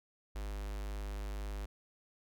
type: tone with notch filter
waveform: square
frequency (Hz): 51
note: G#1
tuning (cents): -31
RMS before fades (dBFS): -40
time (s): 0.35-1.66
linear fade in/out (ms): 10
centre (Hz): 180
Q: 1.2
effects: none